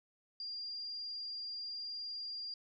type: tone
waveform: sine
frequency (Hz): 4793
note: D8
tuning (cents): +34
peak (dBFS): -40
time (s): 0.4-2.54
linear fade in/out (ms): 2
effects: none